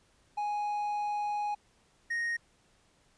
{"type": "tone pair in turn", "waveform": "triangle", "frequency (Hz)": [830.6, 1864.6], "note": ["G#5", "A#6"], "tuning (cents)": [0, 0], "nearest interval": "octave + major second", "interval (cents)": 1400, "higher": "second", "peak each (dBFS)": -28, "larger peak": "neither", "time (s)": [[0.37, 1.55], [2.1, 2.37]], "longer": "first", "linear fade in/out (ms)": 10, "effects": ["pink hiss -67 dBFS RMS until 3.17 s", "resampled to 22050 Hz"]}